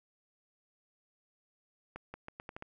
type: accelerating click train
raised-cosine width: 0.5 ms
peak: -28 dBFS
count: 7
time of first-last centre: 1.96-2.624 s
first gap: 180 ms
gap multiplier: 0.8
effects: none